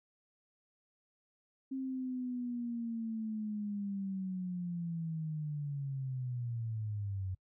sine linear sweep, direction down, 267.3 to 92 Hz, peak -35 dBFS, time 1.71-7.35 s, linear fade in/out 10 ms, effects noise-tail reverb RT60 0.1 s tail -25 dB re dry

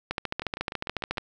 two click trains, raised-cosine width 0.3 ms, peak -18 / -12 dBFS, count 6 / 16, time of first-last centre 0.42-1.173 / 0.11-1.181 s, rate 6.64 / 14 Hz, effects none

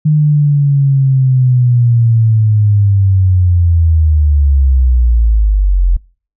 sine linear sweep, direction down, 153.5 to 42.33 Hz, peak -6 dBFS, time 0.05-5.97 s, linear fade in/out 10 ms, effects noise-tail reverb RT60 0.4 s tail -24 dB re dry

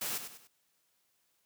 white noise with echo, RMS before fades -36 dBFS, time 0.01-0.18 s, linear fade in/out 5 ms, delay 98 ms, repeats 3, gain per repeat -8 dB, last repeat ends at 0.474 s, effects white hiss -75 dBFS RMS until 1.45 s + high-pass 80 Hz 12 dB/octave

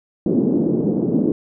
pink band-pass noise, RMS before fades -18 dBFS, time 0.26-1.32 s, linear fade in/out 2 ms, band 190 to 380 Hz, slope 24 dB/octave, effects none

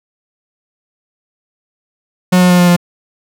45% pulse tone with pitch steps, 181.7 / 180.03 / 178.37 / 176.73 / 175.11 Hz, F#3 / F#3 / F3 / F3 / F3, -31 / -47 / +37 / +21 / +5 cents, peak -6 dBFS, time 2.32-2.765 s, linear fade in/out 10 ms, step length 89 ms, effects none

